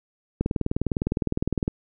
click train, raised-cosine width 3 ms, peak -10 dBFS, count 26, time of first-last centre 0.41-1.679 s, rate 19.7 Hz, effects none

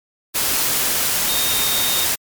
sine tone in noise, 3694 Hz, A#7, 16 cents flat, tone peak -23 dBFS, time 1.28-2.06 s, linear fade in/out 20 ms, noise white, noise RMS -19 dBFS, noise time 0.34-2.16 s, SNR -7 dB, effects MP3 96 kbps

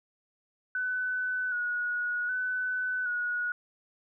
sine tone with vibrato, 1479 Hz, F#6, 1 cent flat, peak -28 dBFS, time 0.75-3.52 s, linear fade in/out 2 ms, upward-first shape square, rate 0.65 Hz, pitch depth 28 cents each way, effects none

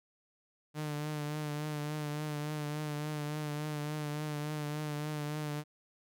sawtooth tone with vibrato, 150 Hz, D3, 37 cents sharp, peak -31 dBFS, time 0.74-5.64 s, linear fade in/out 50 ms, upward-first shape triangle, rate 3.5 Hz, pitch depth 38 cents each way, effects none

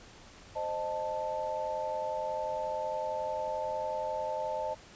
sine chord, A diminished, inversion first, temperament equal with one note detuned, 523.3 / 614.4 / 880 Hz, C5 / Eb5 / A5, 0 / -22 / 0 cents, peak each -38 / -35 / -35 dBFS, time 0.55-4.75 s, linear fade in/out 20 ms, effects pink hiss -53 dBFS RMS until 4.95 s + resampled to 16000 Hz

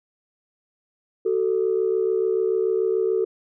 sine tone pair together, 376.1 / 443 Hz, F#4 / A4, +28 / +12 cents, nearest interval minor third, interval 284 cents, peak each -21 dBFS, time 1.25-3.25 s, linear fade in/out 10 ms, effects tanh soft clip ceiling -12 dBFS

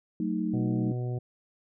sine chord, D# diminished, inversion first, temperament just, 186.68 / 224 / 311.1 Hz, F#3 / A3 / D#4, +16 / +31 / 0 cents, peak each -31 dBFS, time 0.2-0.92 s, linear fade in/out 2 ms
harmonic tone, 123.47 Hz, B2, in tune, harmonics 1 / 2 / 3 / 4 / 5 / 6, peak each -29 / -45 / -39 / -45 / -47 / -48 dBFS, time 0.53-1.19 s, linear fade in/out 10 ms
effects none

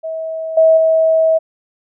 sine tone with level steps, 644 Hz, E5, 41 cents flat, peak -20 / -6 / -9 dBFS, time 0.03-1.39 s, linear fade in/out 20 ms, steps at 0.57 / 0.77 s, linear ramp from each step 5 ms, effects none

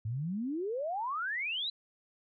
sine exponential sweep, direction up, 103 to 4078 Hz, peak -32 dBFS, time 0.05-1.7 s, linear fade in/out 5 ms, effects none

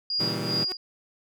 sine tone with tremolo, 4844 Hz, D#8, 47 cents flat, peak -23 dBFS, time 0.1-0.77 s, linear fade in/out 2 ms, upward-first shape sine, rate 2.5 Hz, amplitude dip 85%
20% pulse chord, A# diminished seventh, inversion none, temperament equal with one note detuned, 116.54 / 138.59 / 161.8 / 196 Hz, A#2 / C#3 / E3 / G3, 0 / 0 / -32 / 0 cents, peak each -29 / -33 / -28 / -29 dBFS, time 0.19-0.65 s, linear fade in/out 20 ms
sawtooth tone with exponential growth, 370 Hz, F#4, in tune, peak -26 dBFS, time 0.64-0.72 s, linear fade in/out 0 ms, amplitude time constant 17 ms
effects none

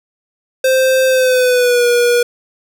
square tone with pitch glide, 522 to 481.4 Hz, C5 to B4, -4 to -44 cents, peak -10 dBFS, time 0.64-2.23 s, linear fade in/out 5 ms, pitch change -140 cents, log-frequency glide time 1.07-1.86 s, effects none

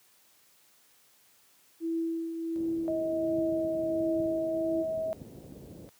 sine tone with tremolo, 329.6 Hz, E4, in tune, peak -27 dBFS, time 1.8-4.85 s, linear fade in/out 50 ms, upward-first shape triangle, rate 1.4 Hz, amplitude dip 55%
pink low-pass noise, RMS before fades -45 dBFS, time 2.56-5.89 s, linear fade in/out 0 ms, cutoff 530 Hz, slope 24 dB/octave
sine tone with pitch glide, 634 to 641 Hz, D#5 to E5, +32 to -49 cents, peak -29 dBFS, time 2.88-5.13 s, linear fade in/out 0 ms, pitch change +19 cents, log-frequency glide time 4.25-4.65 s
clicks, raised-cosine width 5 ms, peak -29 dBFS, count 9, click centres 3.387 / 3.523 / 3.647 / 3.836 / 4.007 / 4.201 / 4.258 / 4.976 / 5.217 s
effects white hiss -63 dBFS RMS until 5.99 s + high-pass 100 Hz 12 dB/octave

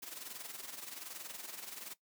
white noise with amplitude modulation, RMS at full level -44 dBFS, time 0.02-1.94 s, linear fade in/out 10 ms, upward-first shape sine, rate 21.2 Hz, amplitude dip 65%, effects noise-tail reverb RT60 0.1 s tail -17 dB re dry + high-pass 200 Hz 12 dB/octave

